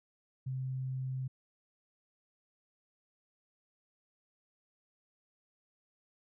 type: tone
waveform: sine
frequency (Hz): 130.6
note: C3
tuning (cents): -3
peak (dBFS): -34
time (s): 0.46-1.28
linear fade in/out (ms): 10
effects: none